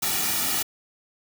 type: noise with comb filter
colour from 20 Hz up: white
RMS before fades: -25 dBFS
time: 0.02-0.63 s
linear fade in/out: 10 ms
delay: 1.9 ms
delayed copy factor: -0.7
effects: none